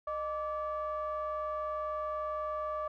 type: ring-modulated tone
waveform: triangle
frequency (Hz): 275.7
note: C#4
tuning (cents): -9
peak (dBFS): -28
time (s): 0.07-2.88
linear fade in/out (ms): 5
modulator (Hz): 889
effects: none